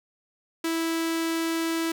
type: tone with notch filter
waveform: sawtooth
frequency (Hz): 328.6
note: E4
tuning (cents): -5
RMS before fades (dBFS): -27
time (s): 0.64-1.92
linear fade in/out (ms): 5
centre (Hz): 740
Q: 1.6
effects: none